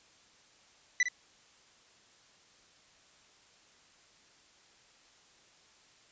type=tone with echo; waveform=45% pulse; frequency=1983 Hz; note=B6; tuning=7 cents sharp; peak=-23 dBFS; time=1-1.03 s; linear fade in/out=2 ms; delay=55 ms; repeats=1; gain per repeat=-8 dB; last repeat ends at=1.085 s; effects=white hiss -62 dBFS RMS until 6.11 s + resampled to 16000 Hz